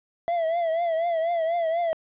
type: tone with vibrato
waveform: triangle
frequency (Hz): 668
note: E5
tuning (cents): +23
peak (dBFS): -20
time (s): 0.28-1.93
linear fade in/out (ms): 0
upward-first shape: triangle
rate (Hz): 4.1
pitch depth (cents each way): 90
effects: resampled to 8000 Hz + 10-bit